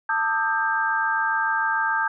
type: tone cluster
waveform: sine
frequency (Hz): 893 / 1200 / 1287 / 1587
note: A5 / D6 / E6 / G6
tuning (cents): +25 / +37 / -42 / +21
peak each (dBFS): -25 / -29 / -29 / -23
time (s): 0.09-2.08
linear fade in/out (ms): 5
effects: none